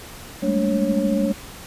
sine tone cluster, 197.8 / 210.2 / 224.6 / 289.5 / 549 Hz, G3 / G#3 / A3 / D4 / C#5, +16 / +21 / +36 / -25 / -17 cents, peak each -24 dBFS, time 0.42-1.33 s, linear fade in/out 20 ms, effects pink hiss -39 dBFS RMS until 1.66 s + resampled to 32000 Hz

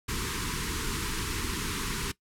pink band-stop noise, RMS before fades -32 dBFS, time 0.08-2.12 s, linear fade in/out 10 ms, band 460 to 910 Hz, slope 96 dB/octave, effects noise-tail reverb RT60 0.1 s tail -19 dB re dry + low-pass 12000 Hz 12 dB/octave

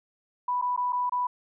sine tone with dropouts, 987.8 Hz, B5, in tune, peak -24 dBFS, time 0.48-1.27 s, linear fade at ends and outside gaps 5 ms, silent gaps 0.615-0.622 / 0.764-0.775 / 0.924-0.929 / 1.096-1.121 s, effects none

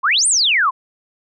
sine exponential two-way sweep, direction up then down, 974 to 9397 to 974 Hz, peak -12 dBFS, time 0.03-0.71 s, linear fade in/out 20 ms, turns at 0.27 s, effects none

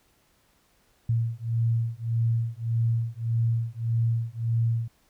sine beating tone pair, 114.4 / 116.1 Hz, A#2 / A#2, -32 / -7 cents, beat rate 1.7 Hz, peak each -26 / -26 dBFS, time 1.09-4.88 s, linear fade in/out 5 ms, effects pink hiss -65 dBFS RMS until 5.09 s

